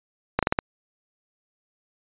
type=slowing click train; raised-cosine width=0.5 ms; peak=-5 dBFS; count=5; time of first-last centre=0.39-0.589 s; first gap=37 ms; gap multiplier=1.2; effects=resampled to 8000 Hz